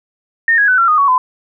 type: tone with pitch steps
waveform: sine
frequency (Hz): 1830 / 1658.8 / 1503.7 / 1363.1 / 1235.6 / 1120 / 1015.3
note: A#6 / G#6 / F#6 / F6 / D#6 / C#6 / B5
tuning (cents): -32 / -3 / +28 / -42 / -12 / +18 / +48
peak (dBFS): -8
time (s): 0.48-1.18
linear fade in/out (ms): 2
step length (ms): 100
effects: none